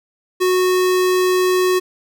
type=tone; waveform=square; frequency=367.4 Hz; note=F#4; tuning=12 cents flat; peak=-14 dBFS; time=0.4-1.8 s; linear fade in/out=20 ms; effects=none